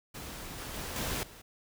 pink noise with level steps, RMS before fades -43 / -41 / -39 / -34 / -51 dBFS, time 0.14-1.42 s, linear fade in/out 10 ms, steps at 0.58 / 0.74 / 0.96 / 1.23 s, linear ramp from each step 2 ms, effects none

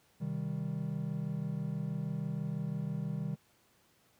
triangle chord, C minor, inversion none, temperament just, 130.81 / 156.98 / 196.22 Hz, C3 / Eb3 / G3, 0 / +16 / +2 cents, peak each -37 / -34 / -37 dBFS, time 0.2-3.36 s, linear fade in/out 20 ms, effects pink hiss -68 dBFS RMS until 4.19 s + high-pass 80 Hz 12 dB/octave

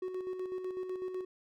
triangle tone with tremolo, 370 Hz, F#4, in tune, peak -32 dBFS, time 0.02-1.25 s, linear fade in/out 5 ms, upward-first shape square, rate 8 Hz, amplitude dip 45%, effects none

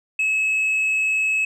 sine tone, 2581 Hz, E7, 37 cents flat, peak -15 dBFS, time 0.19-1.45 s, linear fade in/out 5 ms, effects tanh soft clip ceiling -17 dBFS

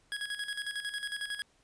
25% pulse tone with tremolo, 1661.2 Hz, G#6, in tune, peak -29 dBFS, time 0.12-1.42 s, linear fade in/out 0 ms, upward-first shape square, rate 11 Hz, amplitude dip 65%, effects pink hiss -68 dBFS RMS until 1.63 s + resampled to 22050 Hz

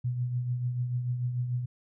sine tone with tremolo, 123.47 Hz, B2, in tune, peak -25 dBFS, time 0.04-1.66 s, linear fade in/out 10 ms, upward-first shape triangle, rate 6.8 Hz, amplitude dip 55%, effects none

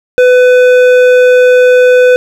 sine tone with hard clipping, 500 Hz, B4, 21 cents sharp, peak -4 dBFS, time 0.18-2.16 s, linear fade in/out 0 ms, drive 10 dB, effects none

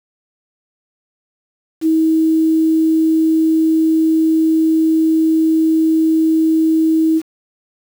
sine tone with quantisation, 320 Hz, D#4, 49 cents sharp, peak -10 dBFS, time 1.81-7.22 s, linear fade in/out 50 ms, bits 6, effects none

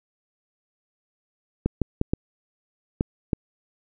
clicks, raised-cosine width 3 ms, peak -8 dBFS, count 6, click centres 1.66 / 1.817 / 2.014 / 2.135 / 3.009 / 3.332 s, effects none

